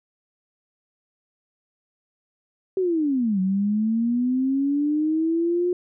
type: linear two-way sweep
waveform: sine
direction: down then up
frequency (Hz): 385.7 to 185 to 359.8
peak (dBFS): -19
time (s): 2.77-5.73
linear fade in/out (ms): 2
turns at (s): 3.4
effects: none